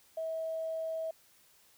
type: tone with tanh clipping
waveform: triangle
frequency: 646 Hz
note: E5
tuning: 35 cents flat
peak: -33 dBFS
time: 0.17-1.11 s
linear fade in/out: 5 ms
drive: 3 dB
effects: white hiss -64 dBFS RMS until 1.77 s